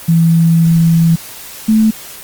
sine tone pair in turn, 165.4 / 218.9 Hz, E3 / A3, +6 / -9 cents, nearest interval perfect fourth, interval 485 cents, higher second, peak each -6 dBFS, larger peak neither, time 0.08-1.16 / 1.68-1.91 s, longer first, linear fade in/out 10 ms, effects white hiss -31 dBFS RMS until 2.23 s + Opus 24 kbps

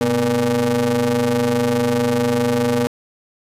35% pulse ring-modulated tone, 116.54 Hz, A#2, in tune, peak -11 dBFS, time 0.01-2.87 s, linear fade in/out 0 ms, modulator 362 Hz, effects resampled to 32000 Hz + 8-bit

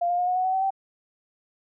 sine tone with pitch steps, 695 / 705.9 / 717 / 728.3 / 739.7 / 751.4 / 763.2 / 775.2 Hz, F5 / F5 / F5 / F#5 / F#5 / F#5 / G5 / G5, -9 / +18 / +45 / -28 / -1 / +26 / -47 / -20 cents, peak -21 dBFS, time 0.01-0.706 s, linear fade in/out 10 ms, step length 87 ms, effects none

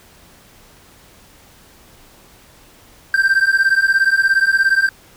triangle beating tone pair, 1565 / 1582 Hz, G6 / G6, -3 / +15 cents, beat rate 17 Hz, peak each -13 dBFS, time 3.14-4.89 s, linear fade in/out 2 ms, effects pink hiss -47 dBFS RMS until 5.16 s

